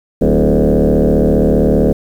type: tone with frequency modulation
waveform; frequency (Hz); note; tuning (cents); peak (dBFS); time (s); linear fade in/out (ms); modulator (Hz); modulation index
sine; 130; C3; -11; -7; 0.21-1.93; 10; 75.2; 5.8
effects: tanh soft clip ceiling -3 dBFS + 7-bit